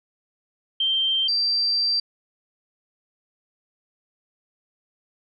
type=tone pair in turn; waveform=sine; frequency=3143 / 4697 Hz; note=G7 / D8; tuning=+4 / -1 cents; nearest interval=perfect fifth; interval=695 cents; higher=second; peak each=-19 dBFS; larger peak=neither; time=0.8-1.28 / 1.28-2 s; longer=second; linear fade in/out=5 ms; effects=none

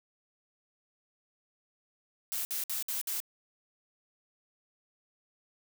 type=noise bursts; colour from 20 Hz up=blue; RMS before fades=-34 dBFS; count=5; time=2.32-3.202 s; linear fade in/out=0 ms; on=130 ms; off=58 ms; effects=none

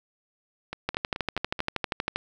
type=two click trains; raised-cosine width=0.3 ms; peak=-10 / -17 dBFS; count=17 / 5; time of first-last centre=0.89-2.16 / 0.73-1.592 s; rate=12.6 / 4.64 Hz; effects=none

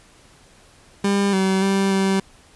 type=tone with pitch steps; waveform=30% pulse; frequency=199.7 / 190.7 / 195.1 / 193.2 Hz; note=G3 / G3 / G3 / G3; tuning=+32 / -47 / -8 / -25 cents; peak=-14 dBFS; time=1.04-2.2 s; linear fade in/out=5 ms; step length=290 ms; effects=pink hiss -51 dBFS RMS until 2.55 s + resampled to 24000 Hz

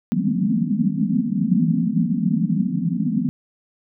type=band-pass noise; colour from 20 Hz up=pink; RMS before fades=-20 dBFS; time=0.12-3.29 s; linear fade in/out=0 ms; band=160 to 260 Hz; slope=96 dB/octave; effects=none

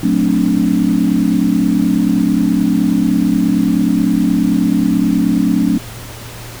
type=chord; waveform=sine; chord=D dominant seventh; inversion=first; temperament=just; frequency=183.54 / 220.2 / 264.3 / 293.7 Hz; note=F#3 / A3 / C4 / D4; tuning=-14 / +2 / +18 / 0 cents; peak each=-16 dBFS; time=0.03-5.78 s; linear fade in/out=5 ms; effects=added 116 Hz sine -32 dBFS peak until 6.6 s + pink hiss -32 dBFS RMS until 6.6 s

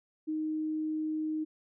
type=tone; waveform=sine; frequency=311.1 Hz; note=D#4; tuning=in tune; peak=-30 dBFS; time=0.27-1.45 s; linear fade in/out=20 ms; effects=none

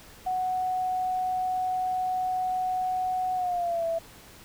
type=tone with pitch glide; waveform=sine; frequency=740 to 663.1 Hz; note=F#5 to E5; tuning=0 to +10 cents; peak=-25 dBFS; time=0.26-3.99 s; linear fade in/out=10 ms; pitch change=-190 cents; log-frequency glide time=3.35-3.86 s; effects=pink hiss -50 dBFS RMS until 4.44 s

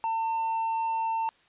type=tone; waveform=triangle; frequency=901 Hz; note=A5; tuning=41 cents sharp; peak=-24 dBFS; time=0.04-1.29 s; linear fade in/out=0 ms; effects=white hiss -62 dBFS RMS until 1.48 s + resampled to 8000 Hz

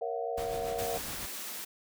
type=chord; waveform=sine; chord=F# dominant seventh; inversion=first; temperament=equal with one note detuned; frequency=466.2 / 554.4 / 674.7 / 740 Hz; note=A#4 / C#5 / E5 / F#5; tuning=0 / 0 / +40 / 0 cents; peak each=-35 / -40 / -37 / -38 dBFS; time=0.01-0.98 s; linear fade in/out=10 ms
type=noise with tremolo; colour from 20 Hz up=pink; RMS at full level=-41 dBFS; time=0.37-1.26 s; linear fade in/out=10 ms; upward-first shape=sine; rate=7.1 Hz; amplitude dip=40%
type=high-pass noise; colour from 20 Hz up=white; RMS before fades=-40 dBFS; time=0.78-1.65 s; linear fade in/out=10 ms; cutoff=170 Hz; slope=48 dB/octave
effects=none

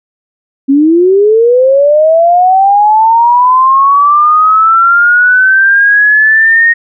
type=linear sweep; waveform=sine; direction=up; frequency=266.5 to 1864.7 Hz; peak=-3 dBFS; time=0.68-6.74 s; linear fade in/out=20 ms; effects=none

